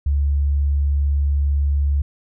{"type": "tone", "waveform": "sine", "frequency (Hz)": 71.1, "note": "C#2", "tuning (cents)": 45, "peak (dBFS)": -15, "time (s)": [0.06, 2.02], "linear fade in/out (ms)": 5, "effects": []}